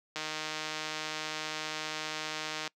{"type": "click train", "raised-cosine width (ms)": 0.2, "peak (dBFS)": -18, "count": 391, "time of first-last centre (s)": [0.16, 2.676], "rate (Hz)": 155, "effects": ["noise-tail reverb RT60 0.1 s tail -24 dB re dry", "high-pass 200 Hz 12 dB/octave"]}